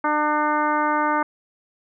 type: harmonic tone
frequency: 300 Hz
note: D4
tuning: 37 cents sharp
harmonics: 1 / 2 / 3 / 4 / 5 / 6 / 7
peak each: -26 / -28 / -22 / -24 / -27 / -35 / -35 dBFS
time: 0.04-1.23 s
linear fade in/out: 5 ms
effects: none